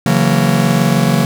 45% pulse chord, F# dominant seventh, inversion second, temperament just, 138.75 / 166.5 / 185 / 231.2 Hz, C#3 / E3 / F#3 / A#3, +2 / +18 / 0 / -14 cents, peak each -16 dBFS, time 0.06-1.25 s, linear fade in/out 2 ms, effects none

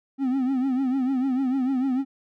triangle tone with vibrato, 261.6 Hz, C4, in tune, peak -19 dBFS, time 0.18-2.05 s, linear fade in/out 50 ms, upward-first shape triangle, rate 6.7 Hz, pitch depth 110 cents each way, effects none

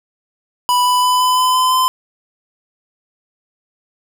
square tone with pitch steps, 987.8 / 994.1 / 1000.4 / 1006.8 / 1013.2 / 1019.7 / 1026.2 Hz, B5 / B5 / B5 / B5 / B5 / C6 / C6, 0 / +11 / +22 / +33 / +44 / -45 / -34 cents, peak -12 dBFS, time 0.69-1.88 s, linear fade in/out 0 ms, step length 170 ms, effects none

